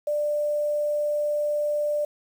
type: tone with quantisation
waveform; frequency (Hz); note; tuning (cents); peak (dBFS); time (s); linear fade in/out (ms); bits
sine; 592; D5; +14; -22; 0.07-2.05; 5; 8
effects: none